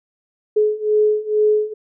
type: beating tone pair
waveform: sine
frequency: 423.7 / 425.9 Hz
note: G#4 / G#4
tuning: +35 / +44 cents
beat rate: 2.2 Hz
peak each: -18 / -16 dBFS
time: 0.56-1.74 s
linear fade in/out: 10 ms
effects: none